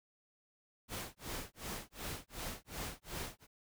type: noise with tremolo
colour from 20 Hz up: pink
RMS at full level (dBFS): -41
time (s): 0.88-3.47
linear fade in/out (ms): 50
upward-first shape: sine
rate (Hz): 2.7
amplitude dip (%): 100
effects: none